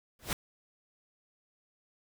pink noise with exponential growth, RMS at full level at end -27 dBFS, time 0.19-0.33 s, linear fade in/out 2 ms, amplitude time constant 30 ms, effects none

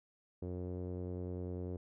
sawtooth tone with low-pass filter, 90.1 Hz, F#2, 45 cents flat, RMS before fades -41 dBFS, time 0.42-1.77 s, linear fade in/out 5 ms, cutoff 440 Hz, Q 2.4, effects none

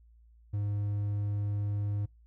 triangle tone, 102.6 Hz, G#2, 21 cents flat, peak -27 dBFS, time 0.53-2.06 s, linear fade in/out 10 ms, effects noise-tail reverb RT60 0.2 s tail -26 dB re dry + added 57 Hz sine -56 dBFS peak until 2.26 s

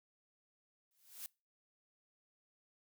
blue noise with exponential growth, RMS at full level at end -43 dBFS, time 0.91-1.26 s, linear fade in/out 0 ms, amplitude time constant 76 ms, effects noise-tail reverb RT60 0.3 s tail -25 dB re dry

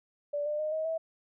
sine tone with pitch steps, 582 / 598 / 614.5 / 631.4 / 648.8 Hz, D5 / D5 / D#5 / D#5 / E5, -16 / +31 / -22 / +25 / -28 cents, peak -29 dBFS, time 0.33-0.98 s, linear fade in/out 10 ms, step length 130 ms, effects none

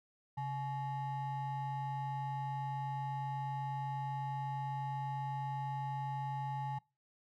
triangle ring-modulated tone, 493.9 Hz, B4, in tune, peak -31 dBFS, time 0.37-6.79 s, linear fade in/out 10 ms, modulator 358 Hz, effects noise-tail reverb RT60 0.3 s tail -24 dB re dry

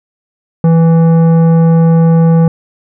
sine tone with tanh clipping, 164.81 Hz, E3, in tune, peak -6 dBFS, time 0.64-2.48 s, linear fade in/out 2 ms, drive 12 dB, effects none

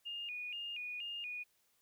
sine tone with vibrato, 2637 Hz, E7, in tune, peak -40 dBFS, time 0.05-1.44 s, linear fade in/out 20 ms, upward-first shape square, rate 2.1 Hz, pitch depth 120 cents each way, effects white hiss -75 dBFS RMS until 1.81 s

